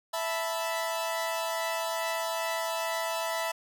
sawtooth chord, E suspended fourth, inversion none, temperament equal, 659.3 / 880 / 987.8 Hz, E5 / A5 / B5, 0 / 0 / 0 cents, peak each -28 / -33 / -31 dBFS, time 0.13-3.52 s, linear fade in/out 10 ms, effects none

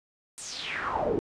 brown noise with band-pass filter sweep, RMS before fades -31 dBFS, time 0.38-1.19 s, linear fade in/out 0 ms, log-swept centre 9100 to 340 Hz, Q 4.5, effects resampled to 22050 Hz

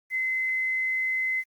sine tone with quantisation, 2050 Hz, C7, 36 cents flat, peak -24 dBFS, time 0.1-1.44 s, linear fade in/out 50 ms, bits 9, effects Opus 32 kbps

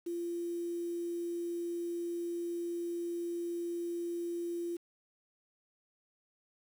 sine tone with quantisation, 343.5 Hz, F4, 29 cents flat, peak -34 dBFS, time 0.06-4.77 s, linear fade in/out 10 ms, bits 9, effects none

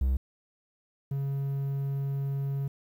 triangle tone pair in turn, 65.41 / 138.36 Hz, C2 / C#3, 0 / -3 cents, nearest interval octave + minor second, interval 1297 cents, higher second, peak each -21 / -26 dBFS, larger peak first, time 0.01-0.17 / 1.11-2.68 s, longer second, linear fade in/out 5 ms, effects 10-bit

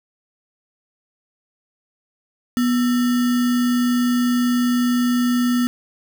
sine tone with sample-and-hold, 244.5 Hz, B3, 17 cents flat, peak -15 dBFS, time 2.57-5.67 s, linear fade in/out 0 ms, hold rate 1575 Hz, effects none

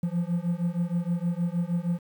triangle beating tone pair, 170 / 176.4 Hz, F3 / F3, -46 / +18 cents, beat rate 6.4 Hz, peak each -26 dBFS, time 0.03-1.99 s, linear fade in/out 5 ms, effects 9-bit

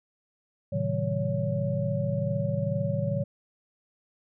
sine tone cluster, 112.2 / 134.2 / 156.7 / 190.1 / 563 Hz, A2 / C3 / D#3 / F#3 / C#5, +34 / +44 / +13 / +47 / +27 cents, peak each -31 / -32 / -31 / -33 / -31 dBFS, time 0.72-3.24 s, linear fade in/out 10 ms, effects none

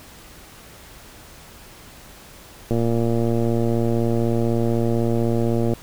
click train, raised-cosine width 2 ms, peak -9 dBFS, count 352, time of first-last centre 2.71-5.736 s, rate 116 Hz, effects pink hiss -44 dBFS RMS until 5.82 s

